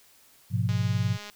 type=chord; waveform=sine; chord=F diminished; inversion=first; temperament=equal; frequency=103.83 / 123.47 / 174.61 Hz; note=Ab2 / Cb3 / F3; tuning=0 / 0 / 0 cents; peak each=-26 / -27 / -31 dBFS; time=0.5-1.18 s; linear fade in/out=50 ms
type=click train; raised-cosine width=0.2 ms; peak=-24 dBFS; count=127; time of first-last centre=0.69-1.299 s; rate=207 Hz
effects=white hiss -58 dBFS RMS until 1.35 s